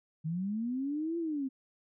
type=linear two-way sweep; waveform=sine; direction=up then down; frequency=151.9 to 342.5 to 257.5 Hz; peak=-31 dBFS; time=0.24-1.49 s; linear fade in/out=20 ms; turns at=1.18 s; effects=none